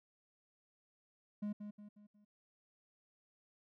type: tone with echo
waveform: triangle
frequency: 207.7 Hz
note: G#3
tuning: in tune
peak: -35 dBFS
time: 1.42-1.53 s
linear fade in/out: 10 ms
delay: 180 ms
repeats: 4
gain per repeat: -7 dB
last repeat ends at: 2.25 s
effects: none